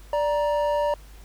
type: tone pair together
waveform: triangle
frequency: 587.3 / 940.3 Hz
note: D5 / A#5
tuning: 0 / +15 cents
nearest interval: minor sixth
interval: 815 cents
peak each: -20 / -24 dBFS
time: 0.13-0.94 s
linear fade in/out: 2 ms
effects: added 50 Hz sine -43 dBFS peak until 1.24 s + pink hiss -53 dBFS RMS until 1.24 s